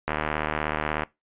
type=click train; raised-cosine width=0.5 ms; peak=-10 dBFS; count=74; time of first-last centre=0.08-1.034 s; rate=76.5 Hz; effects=noise-tail reverb RT60 0.2 s tail -21 dB re dry + resampled to 8000 Hz